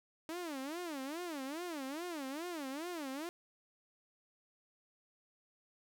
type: tone with vibrato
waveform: sawtooth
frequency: 306.7 Hz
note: D#4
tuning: 25 cents flat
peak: -36 dBFS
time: 0.29-3.29 s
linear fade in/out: 0 ms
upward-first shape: sine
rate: 2.4 Hz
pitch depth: 270 cents each way
effects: none